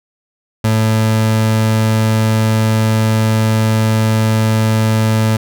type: tone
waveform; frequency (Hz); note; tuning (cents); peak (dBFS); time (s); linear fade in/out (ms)
30% pulse; 110; A2; 0; -8; 0.64-5.37; 5
effects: none